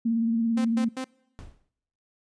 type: tone with vibrato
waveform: sine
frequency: 228.8 Hz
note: A#3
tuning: 32 cents flat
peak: -21 dBFS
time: 0.05-0.89 s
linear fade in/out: 10 ms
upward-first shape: triangle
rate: 18 Hz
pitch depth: 38 cents each way
type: tone bursts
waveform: sawtooth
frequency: 260 Hz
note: C4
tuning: 11 cents flat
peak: -26 dBFS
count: 3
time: 0.57-1.044 s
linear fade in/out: 5 ms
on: 78 ms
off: 120 ms
type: noise with exponential decay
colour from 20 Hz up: brown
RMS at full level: -36 dBFS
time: 1.39-1.69 s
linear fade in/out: 0 ms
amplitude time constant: 64 ms
effects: noise-tail reverb RT60 0.9 s tail -25 dB re dry + resampled to 22050 Hz

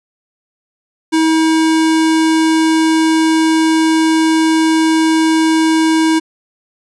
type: tone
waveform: square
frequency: 320 Hz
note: D#4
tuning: 49 cents sharp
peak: -10 dBFS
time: 1.12-6.2 s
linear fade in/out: 20 ms
effects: resampled to 24000 Hz

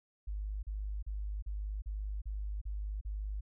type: tone bursts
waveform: sine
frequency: 51.1 Hz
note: G#1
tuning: 27 cents flat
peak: -35 dBFS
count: 8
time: 0.27-3.409 s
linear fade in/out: 10 ms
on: 360 ms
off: 37 ms
effects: none

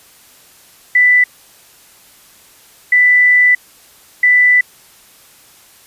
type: tone bursts at uneven times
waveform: sine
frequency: 1985 Hz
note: B6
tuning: 8 cents sharp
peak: -6 dBFS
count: 3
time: 0.95-1.24 / 2.92-3.55 / 4.23-4.61 s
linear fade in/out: 5 ms
effects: white hiss -45 dBFS RMS until 5.86 s + resampled to 32000 Hz

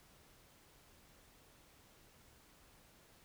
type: silence
effects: pink hiss -65 dBFS RMS until 3.24 s

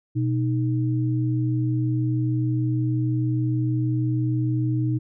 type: tone pair together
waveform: sine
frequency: 123.18 / 310.6 Hz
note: B2 / D#4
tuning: -4 / -3 cents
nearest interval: octave + major third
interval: 1601 cents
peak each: -21 / -26 dBFS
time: 0.15-4.99 s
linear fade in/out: 20 ms
effects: none

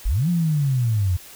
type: linear two-way sweep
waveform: sine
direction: up then down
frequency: 30.87 to 178 to 85.3 Hz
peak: -17 dBFS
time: 0.05-1.17 s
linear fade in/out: 10 ms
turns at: 0.29 s
effects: white hiss -43 dBFS RMS until 1.35 s

